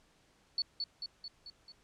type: tone with echo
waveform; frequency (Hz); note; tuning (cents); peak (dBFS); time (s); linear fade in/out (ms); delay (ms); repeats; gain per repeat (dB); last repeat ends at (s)
sine; 4435; C#8; 0; -29; 0.58-0.62; 2; 220; 5; -4; 1.72
effects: pink hiss -68 dBFS RMS until 1.83 s + low-pass 8000 Hz 12 dB/octave